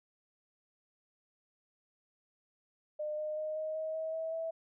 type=tone with pitch steps; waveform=sine; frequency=605 / 611.7 / 618.4 / 625.3 / 632.2 / 639.1 / 646.2 / 653.3 Hz; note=D#5 / D#5 / D#5 / D#5 / D#5 / D#5 / E5 / E5; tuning=-49 / -30 / -11 / +8 / +27 / +46 / -35 / -16 cents; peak=-34 dBFS; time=2.99-4.51 s; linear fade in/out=10 ms; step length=190 ms; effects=none